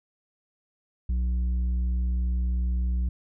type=tone with tanh clipping; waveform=triangle; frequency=61.2 Hz; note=B1; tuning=15 cents flat; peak=-24 dBFS; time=1.09-3.09 s; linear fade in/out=5 ms; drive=10 dB; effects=none